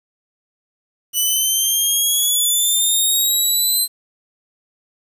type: exponential sweep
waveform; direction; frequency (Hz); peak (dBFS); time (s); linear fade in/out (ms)
5% pulse; up; 2960 to 4100; -7; 1.13-3.88; 50
effects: resampled to 32000 Hz + 8-bit